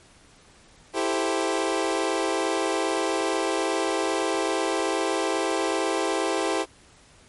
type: chord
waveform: 25% pulse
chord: A minor seventh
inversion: second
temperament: equal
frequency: 329.6 / 392 / 440 / 523.3 Hz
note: E4 / G4 / A4 / C5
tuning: 0 / 0 / 0 / 0 cents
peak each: -24 / -24 / -27 / -26 dBFS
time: 0.93-6.66 s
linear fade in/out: 50 ms
effects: pink hiss -54 dBFS RMS until 7.28 s + MP3 48 kbps